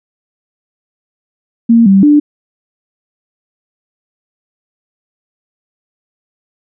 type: tone with pitch steps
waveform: sine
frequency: 231.2 / 194.5 / 294.8 Hz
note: A#3 / G3 / D4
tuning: -14 / -13 / +7 cents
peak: -3 dBFS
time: 1.69-2.2 s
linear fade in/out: 10 ms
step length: 170 ms
effects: none